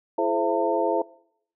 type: tone cluster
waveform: sine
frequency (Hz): 335.6 / 427.4 / 522 / 672 / 904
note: E4 / G#4 / C5 / E5 / A5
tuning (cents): +31 / +50 / -4 / +33 / +47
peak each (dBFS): -27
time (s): 0.18-1.02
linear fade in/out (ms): 5
effects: noise-tail reverb RT60 0.7 s tail -22 dB re dry